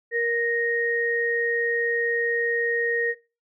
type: tone pair together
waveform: sine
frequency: 469 / 1864.7 Hz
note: A#4 / A#6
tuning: +11 / 0 cents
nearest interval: 2 octaves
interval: 2389 cents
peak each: -24 dBFS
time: 0.11-3.15 s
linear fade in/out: 50 ms
effects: noise-tail reverb RT60 0.3 s tail -19 dB re dry